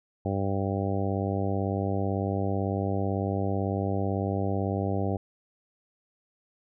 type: harmonic tone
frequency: 98 Hz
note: G2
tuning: in tune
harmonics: 1 / 2 / 3 / 4 / 5 / 6 / 7 / 8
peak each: -29 / -32 / -34 / -35 / -36 / -37 / -37 / -38 dBFS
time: 0.25-5.17 s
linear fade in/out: 5 ms
effects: none